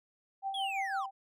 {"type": "tone with tremolo", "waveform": "sine", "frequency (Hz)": 780, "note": "G5", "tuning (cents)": -9, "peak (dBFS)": -31, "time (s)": [0.42, 1.11], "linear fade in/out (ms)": 50, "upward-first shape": "sine", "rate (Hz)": 5.9, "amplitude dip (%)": 55}
{"type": "linear sweep", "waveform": "triangle", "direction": "down", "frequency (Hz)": [3420, 964], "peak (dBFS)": -34, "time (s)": [0.54, 1.06], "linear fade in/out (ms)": 5}
{"effects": []}